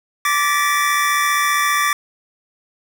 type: tone cluster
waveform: square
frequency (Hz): 1167 / 1739 / 1896 / 1971 / 2322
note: D6 / A6 / A#6 / B6 / D7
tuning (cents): -11 / -21 / +29 / -4 / -20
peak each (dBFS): -18 / -25 / -25 / -26 / -25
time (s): 0.25-1.93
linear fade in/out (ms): 2
effects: none